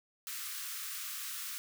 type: high-pass noise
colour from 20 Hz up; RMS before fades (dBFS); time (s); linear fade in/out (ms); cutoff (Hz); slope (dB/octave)
white; -41; 0.27-1.58; 0; 1100; 96
effects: none